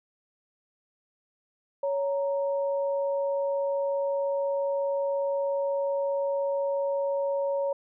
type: tone pair together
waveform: sine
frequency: 557.9 / 932.3 Hz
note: C#5 / A#5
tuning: +11 / 0 cents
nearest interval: major sixth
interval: 889 cents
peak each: -25 / -36 dBFS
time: 1.83-7.73 s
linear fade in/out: 5 ms
effects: none